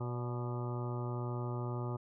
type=harmonic tone with a mistuned harmonic; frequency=122 Hz; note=B2; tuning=21 cents flat; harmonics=1 / 2 / 3 / 4 / 5 / 6 / 7 / 8 / 9 / 10; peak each=-36 / -46 / -43 / -51 / -49 / -54 / -49 / -52 / -54 / -49 dBFS; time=0-1.97 s; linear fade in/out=10 ms; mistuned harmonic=5; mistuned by=-38 cents; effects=none